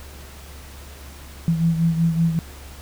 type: beating tone pair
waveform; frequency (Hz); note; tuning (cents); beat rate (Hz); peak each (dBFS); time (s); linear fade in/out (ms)
sine; 164.81 / 170.11; E3 / F3; 0 / -45; 5.3; -17 / -24; 1.48-2.39; 0
effects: added 70 Hz sine -39 dBFS peak until 2.81 s + pink hiss -43 dBFS RMS until 2.81 s